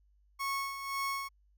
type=tone with tremolo; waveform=30% pulse; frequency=1100 Hz; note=C#6; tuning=14 cents flat; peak=-29 dBFS; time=0.39-1.29 s; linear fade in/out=20 ms; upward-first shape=sine; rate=1.9 Hz; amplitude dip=60%; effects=added 50 Hz sine -64 dBFS peak until 1.57 s